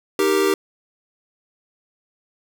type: chord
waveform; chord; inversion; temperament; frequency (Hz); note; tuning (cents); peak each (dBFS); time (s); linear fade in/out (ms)
square; Eb major; none; equal; 311.1 / 392 / 466.2; Eb4 / G4 / Bb4; 0 / 0 / 0; -24 / -18 / -24; 0.19-0.54; 2
effects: 8-bit